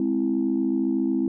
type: chord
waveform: sine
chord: Ab augmented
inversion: none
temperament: equal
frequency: 207.7 / 261.6 / 329.6 Hz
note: Ab3 / C4 / E4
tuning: 0 / 0 / 0 cents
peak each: -27 / -23 / -24 dBFS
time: 0-1.28 s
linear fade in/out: 2 ms
effects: tanh soft clip ceiling -13 dBFS